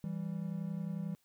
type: tone pair together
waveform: triangle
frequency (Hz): 164.81 / 195.99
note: E3 / G3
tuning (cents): 0 / 0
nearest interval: minor third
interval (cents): 300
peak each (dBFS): -36 / -37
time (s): 0.04-1.15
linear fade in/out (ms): 0
effects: white hiss -74 dBFS RMS until 1.24 s